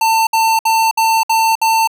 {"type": "tone bursts", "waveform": "square", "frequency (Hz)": 896, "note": "A5", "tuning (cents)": 31, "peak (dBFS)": -11, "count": 6, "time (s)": [0.01, 1.875], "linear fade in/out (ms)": 5, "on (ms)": 260, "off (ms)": 61, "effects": []}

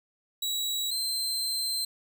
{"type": "tone pair in turn", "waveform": "sawtooth", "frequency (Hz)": [3887, 4118], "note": ["B7", "C8"], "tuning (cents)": [-28, -28], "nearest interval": "minor second", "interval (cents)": 100, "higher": "second", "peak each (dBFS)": -25, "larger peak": "neither", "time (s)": [[0.42, 0.91], [0.91, 1.85]], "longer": "second", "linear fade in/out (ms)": 5, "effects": []}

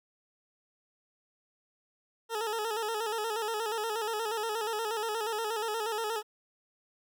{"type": "tone with vibrato", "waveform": "20% pulse", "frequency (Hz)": 440, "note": "A4", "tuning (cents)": 0, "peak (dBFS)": -26, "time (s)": [2.29, 6.23], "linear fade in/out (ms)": 50, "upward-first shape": "square", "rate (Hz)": 8.4, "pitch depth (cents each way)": 66, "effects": []}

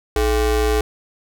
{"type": "ring-modulated tone", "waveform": "square", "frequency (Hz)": 185, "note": "F#3", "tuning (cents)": 0, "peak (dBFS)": -13, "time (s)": [0.16, 0.81], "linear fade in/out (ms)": 2, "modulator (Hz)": 242, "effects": []}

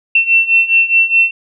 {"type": "beating tone pair", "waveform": "sine", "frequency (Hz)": [2696, 2700.8], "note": ["E7", "E7"], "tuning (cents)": [38, 41], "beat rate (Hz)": 4.8, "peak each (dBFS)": [-13, -10], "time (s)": [0.15, 1.31], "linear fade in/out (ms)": 5, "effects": []}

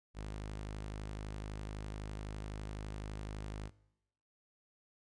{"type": "tone", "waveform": "sawtooth", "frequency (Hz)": 51.91, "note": "G#1", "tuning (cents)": 0, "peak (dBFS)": -37, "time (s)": [0.14, 3.71], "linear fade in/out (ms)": 50, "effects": ["noise-tail reverb RT60 0.9 s tail -21 dB re dry", "resampled to 22050 Hz"]}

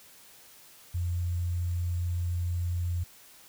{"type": "tone with sample-and-hold", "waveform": "sine", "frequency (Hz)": 87.31, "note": "F2", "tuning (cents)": 0, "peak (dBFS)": -27, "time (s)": [0.94, 3.04], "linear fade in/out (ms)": 10, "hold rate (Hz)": 7350, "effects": ["white hiss -54 dBFS RMS until 3.48 s"]}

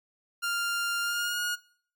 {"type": "tone with pitch glide", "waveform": "sawtooth", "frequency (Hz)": [1397, 1439.6], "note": ["F6", "F#6"], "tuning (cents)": [0, -48], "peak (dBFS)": -24, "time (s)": [0.42, 1.56], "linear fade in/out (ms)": 20, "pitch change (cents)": 52, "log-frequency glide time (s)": [1.01, 1.39], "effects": ["noise-tail reverb RT60 0.5 s tail -20 dB re dry", "MP3 96 kbps"]}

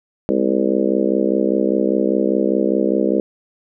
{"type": "harmonic tone with a mistuned harmonic", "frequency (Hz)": 65, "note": "C2", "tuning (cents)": -11, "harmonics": [3, 4, 5, 6, 7, 8, 9], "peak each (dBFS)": [-21, -24, -20, -22, -22, -23, -26], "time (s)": [0.29, 3.2], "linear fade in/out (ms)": 0, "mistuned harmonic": 3, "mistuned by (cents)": 92, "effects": []}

